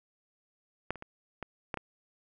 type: clicks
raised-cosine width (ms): 0.5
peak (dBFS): -15 / -30 / -27 / -22 / -18 / -21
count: 6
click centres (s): 0.906 / 0.957 / 1.024 / 1.427 / 1.742 / 1.773
effects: none